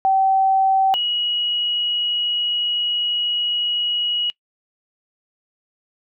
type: tone pair in turn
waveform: sine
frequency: 770 / 2907 Hz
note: G5 / F#7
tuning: -31 / -31 cents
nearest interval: octave + major seventh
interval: 2300 cents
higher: second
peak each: -13 / -19 dBFS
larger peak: first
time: 0.05-0.94 / 0.94-4.3 s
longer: second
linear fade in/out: 0 ms
effects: noise-tail reverb RT60 0.1 s tail -22 dB re dry